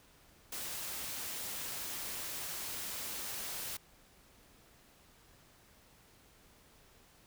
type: noise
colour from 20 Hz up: white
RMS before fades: -41 dBFS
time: 0.52-3.77 s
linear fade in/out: 5 ms
effects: pink hiss -63 dBFS RMS until 7.26 s